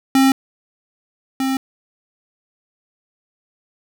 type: tone pair in turn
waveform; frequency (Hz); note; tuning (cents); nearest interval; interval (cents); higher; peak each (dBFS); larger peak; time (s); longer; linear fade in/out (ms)
square; 267.6 / 265.8; C4 / C4; +39 / +27; unison; 12; first; -11 / -18; first; 0.15-0.32 / 1.4-1.57; neither; 2
effects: none